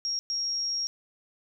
sine tone bursts at uneven times, 5588 Hz, F8, in tune, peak -27 dBFS, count 2, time 0.05-0.19 / 0.3-0.87 s, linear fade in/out 0 ms, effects none

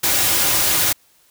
white noise with comb filter, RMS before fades -17 dBFS, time 0.03-0.93 s, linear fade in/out 10 ms, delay 4.5 ms, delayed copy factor -0.5, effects white hiss -56 dBFS RMS until 1.3 s

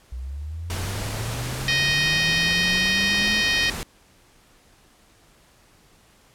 sine linear sweep, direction up, 59.9 to 213.7 Hz, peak -29 dBFS, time 0.12-3.41 s, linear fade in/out 5 ms
pink noise, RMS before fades -31 dBFS, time 0.7-3.83 s, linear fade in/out 0 ms
harmonic tone, 623 Hz, D#5, 2 cents sharp, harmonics 3 / 4 / 5 / 6 / 7 / 8 / 9, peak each -23 / -25 / -27 / -29 / -30 / -31 / -32 dBFS, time 1.68-3.7 s, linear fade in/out 2 ms
effects pink hiss -56 dBFS RMS until 6.34 s + low-pass 12000 Hz 12 dB/octave

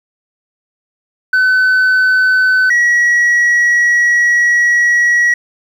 sine tone pair in turn, 1513 / 1918.5 Hz, F#6 / A#6, +38 / +49 cents, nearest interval major third, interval 411 cents, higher second, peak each -5 dBFS, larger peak neither, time 1.33-2.7 / 2.7-5.34 s, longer second, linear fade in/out 5 ms, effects tanh soft clip ceiling -7 dBFS + 7-bit

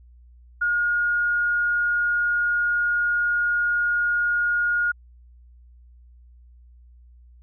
sine tone, 1431 Hz, F6, 42 cents sharp, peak -19 dBFS, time 0.61-4.92 s, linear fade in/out 10 ms, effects added 60 Hz sine -47 dBFS peak until 7.42 s

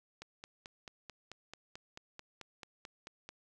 click train, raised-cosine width 0.2 ms, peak -29 dBFS, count 15, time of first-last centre 0.22-3.29 s, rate 4.56 Hz, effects none

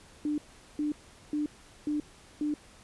sine tone bursts, 298 Hz, D4, 25 cents sharp, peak -27 dBFS, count 5, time 0.25-2.54 s, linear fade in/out 2 ms, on 130 ms, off 410 ms, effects pink hiss -55 dBFS RMS until 2.83 s + resampled to 24000 Hz

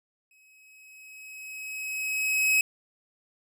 45% pulse tone with exponential growth, 2554 Hz, D#7, 45 cents sharp, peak -19 dBFS, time 0.31-2.61 s, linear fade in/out 2 ms, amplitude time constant 500 ms, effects none

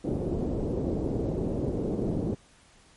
white low-pass noise, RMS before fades -29 dBFS, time 0.04-2.35 s, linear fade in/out 10 ms, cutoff 450 Hz, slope 24 dB/octave, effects pink hiss -58 dBFS RMS until 2.96 s + MP3 48 kbps

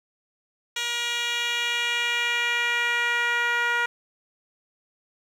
10% pulse tone with band-pass filter sweep, 476.5 Hz, A#4, 38 cents sharp, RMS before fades -25 dBFS, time 0.76-3.86 s, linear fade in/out 5 ms, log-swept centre 4100 to 1500 Hz, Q 1.5, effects 9-bit

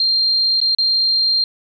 sine tone with dropouts, 4186 Hz, C8, in tune, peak -13 dBFS, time 0-1.44 s, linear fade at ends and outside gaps 2 ms, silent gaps 0.603-0.614 / 0.749-0.785 s, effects none

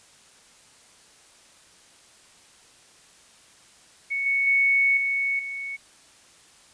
sine tone with level steps, 2217 Hz, C#7, in tune, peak -24 / -20 / -17 / -22 / -30 dBFS, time 4.1-5.77 s, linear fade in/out 20 ms, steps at 4.26 / 4.47 / 4.97 / 5.39 s, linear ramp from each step 2 ms, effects white hiss -54 dBFS RMS until 6.73 s + resampled to 22050 Hz

